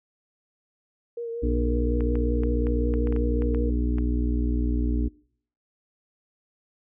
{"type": "tone with vibrato", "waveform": "sine", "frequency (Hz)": 466.2, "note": "A#4", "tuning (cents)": 0, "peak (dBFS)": -29, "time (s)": [1.17, 3.7], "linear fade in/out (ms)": 5, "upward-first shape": "triangle", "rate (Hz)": 5.4, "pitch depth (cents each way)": 30}
{"type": "harmonic tone", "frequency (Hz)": 59.9, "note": "A#1", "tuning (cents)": 48, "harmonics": [1, 2, 4, 5, 6, 7], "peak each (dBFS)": [-23, -35, -30, -29, -41, -39], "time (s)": [1.42, 5.09], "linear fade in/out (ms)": 20}
{"type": "clicks", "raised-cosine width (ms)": 0.5, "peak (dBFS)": -25, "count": 11, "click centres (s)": [2.007, 2.155, 2.435, 2.669, 2.939, 3.072, 3.125, 3.163, 3.421, 3.547, 3.984]}
{"effects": ["noise-tail reverb RT60 0.6 s tail -24 dB re dry"]}